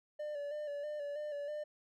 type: tone with vibrato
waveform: triangle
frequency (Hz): 587.3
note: D5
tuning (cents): 0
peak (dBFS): -36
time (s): 0.19-1.64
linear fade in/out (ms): 10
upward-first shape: square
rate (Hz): 3.1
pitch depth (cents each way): 36
effects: none